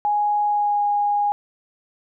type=tone with pitch glide; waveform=sine; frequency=830.6 to 822 Hz; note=G#5 to G#5; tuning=0 to -18 cents; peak=-17 dBFS; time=0.05-1.32 s; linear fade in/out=0 ms; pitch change=-18 cents; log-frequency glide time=0.45-0.84 s; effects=none